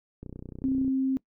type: click train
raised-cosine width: 3 ms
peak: -27 dBFS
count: 21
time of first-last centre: 0.23-0.879 s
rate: 30.8 Hz
type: tone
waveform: sine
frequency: 265 Hz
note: C4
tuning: 22 cents sharp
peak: -23 dBFS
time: 0.64-1.17 s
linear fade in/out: 0 ms
effects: noise-tail reverb RT60 0.1 s tail -22 dB re dry